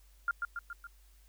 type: tone with echo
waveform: sine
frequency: 1400 Hz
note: F6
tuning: 4 cents sharp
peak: -27 dBFS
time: 0.28-0.31 s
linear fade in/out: 2 ms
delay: 140 ms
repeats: 4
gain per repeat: -4 dB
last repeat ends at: 0.87 s
effects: added 49 Hz sine -58 dBFS peak until 1.28 s + white hiss -68 dBFS RMS until 1.28 s